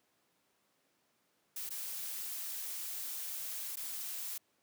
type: noise with dropouts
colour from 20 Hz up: blue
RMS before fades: -41 dBFS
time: 1.56-4.38 s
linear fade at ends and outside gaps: 5 ms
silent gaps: 1.693-1.705 / 3.758-3.769 s
effects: pink hiss -75 dBFS RMS until 4.62 s + high-pass 200 Hz 12 dB/octave